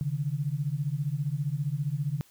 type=beating tone pair; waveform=sine; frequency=136.9 / 151.9 Hz; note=C#3 / D#3; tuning=-21 / -41 cents; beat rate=15 Hz; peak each=-30 dBFS; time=0.01-2.21 s; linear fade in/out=0 ms; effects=white hiss -60 dBFS RMS until 2.3 s